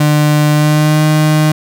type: tone with pitch glide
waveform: 35% pulse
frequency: 150 to 153.86 Hz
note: D3 to D#3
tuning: +37 to -19 cents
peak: -6 dBFS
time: 0-1.52 s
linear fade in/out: 5 ms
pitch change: +44 cents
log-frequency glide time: 0.52-1.04 s
effects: none